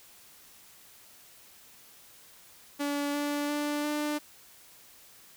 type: tone with pitch steps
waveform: sawtooth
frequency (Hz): 287 / 290.5 / 294 / 297.6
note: D4 / D4 / D4 / D4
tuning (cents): -40 / -19 / +2 / +23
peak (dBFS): -25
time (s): 2.79-4.19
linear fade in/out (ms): 20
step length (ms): 350
effects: white hiss -55 dBFS RMS until 5.36 s